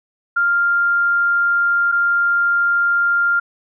sine tone pair in turn, 1396.9 / 1396.9 Hz, F6 / F6, 0 / 0 cents, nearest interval unison, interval 0 cents, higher neither, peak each -13 dBFS, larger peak neither, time 0.36-1.92 / 1.92-3.4 s, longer first, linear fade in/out 10 ms, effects none

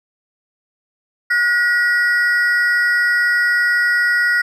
triangle ring-modulated tone, 1681 Hz, G#6, 20 cents sharp, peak -8 dBFS, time 1.3-4.42 s, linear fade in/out 10 ms, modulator 234 Hz, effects none

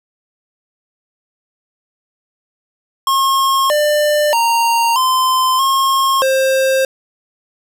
square tone with pitch steps, 1079 / 596 / 927 / 1033 / 1077 / 530 Hz, C#6 / D5 / A#5 / C6 / C6 / C5, -47 / +25 / -10 / -22 / +50 / +22 cents, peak -12 dBFS, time 3.07-6.85 s, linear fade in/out 2 ms, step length 630 ms, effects none

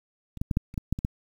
clicks, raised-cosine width 5 ms, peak -26 / -15 / -12 / -10 / -30 / -15 / -12 / -20 / -13 dBFS, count 9, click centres 0.373 / 0.415 / 0.512 / 0.571 / 0.741 / 0.778 / 0.926 / 0.989 / 1.049 s, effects 8-bit

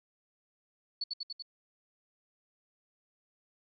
sine tone with echo, 4435 Hz, C#8, in tune, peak -31 dBFS, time 1.01-1.04 s, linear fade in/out 5 ms, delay 96 ms, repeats 4, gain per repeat -2 dB, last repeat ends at 1.424 s, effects none

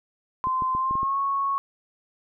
sine tone with pitch glide, 1036 to 1104 Hz, C6 to C#6, -17 to -7 cents, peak -22 dBFS, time 0.44-1.58 s, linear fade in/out 0 ms, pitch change +110 cents, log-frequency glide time 0.75-1.18 s
clicks, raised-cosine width 3 ms, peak -23 dBFS, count 6, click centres 0.471 / 0.622 / 0.75 / 0.91 / 0.954 / 1.031 s
effects none

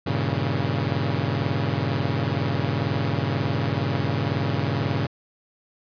sawtooth chord, G diminished seventh, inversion none, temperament equal with one note detuned, 98 / 116.54 / 138.59 / 160.68 Hz, G2 / Bb2 / Db3 / Fb3, 0 / 0 / 0 / -44 cents, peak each -24 / -24 / -22 / -27 dBFS, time 0.06-5.07 s, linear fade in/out 10 ms, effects resampled to 11025 Hz

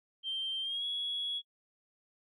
sine tone with pitch glide, 3145 to 3351 Hz, G7 to G#7, +5 to +15 cents, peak -32 dBFS, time 0.23-1.42 s, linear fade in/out 50 ms, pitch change +110 cents, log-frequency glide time 0.61-0.85 s, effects noise-tail reverb RT60 0.1 s tail -23 dB re dry + tanh soft clip ceiling -28 dBFS

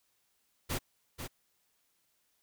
pink noise with echo, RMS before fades -34 dBFS, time 0.69-0.79 s, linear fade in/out 20 ms, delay 490 ms, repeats 1, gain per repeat -7 dB, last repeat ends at 1.28 s, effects white hiss -75 dBFS RMS until 2.42 s

